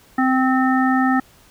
harmonic tone, 260 Hz, C4, 11 cents flat, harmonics 1 / 3 / 5 / 7, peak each -16 / -21 / -23 / -24 dBFS, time 0.18-1.2 s, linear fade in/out 5 ms, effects pink hiss -51 dBFS RMS until 1.5 s

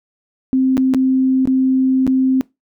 sine tone with dropouts, 261.6 Hz, C4, in tune, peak -11 dBFS, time 0.53-2.41 s, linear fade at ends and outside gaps 0 ms, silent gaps 0.77-0.778 / 0.938-0.946 / 1.455-1.474 / 2.067-2.076 s, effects noise-tail reverb RT60 0.2 s tail -22 dB re dry

